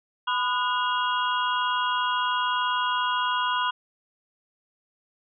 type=tone cluster; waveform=sine; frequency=1001 / 1224 / 1462 / 2837 / 3295 Hz; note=B5 / D#6 / F#6 / F7 / G#7; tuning=+23 / -29 / -21 / +27 / -14 cents; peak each=-25 / -32 / -29 / -33 / -33 dBFS; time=0.27-3.71 s; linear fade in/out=10 ms; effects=none